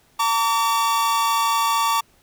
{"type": "tone pair together", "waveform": "45% pulse", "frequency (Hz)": [910, 1145.6], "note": ["A#5", "D6"], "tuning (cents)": [-42, -43], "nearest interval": "major third", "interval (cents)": 399, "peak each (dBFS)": [-21, -20], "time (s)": [0.19, 2.01], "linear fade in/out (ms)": 10, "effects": ["pink hiss -58 dBFS RMS until 2.22 s"]}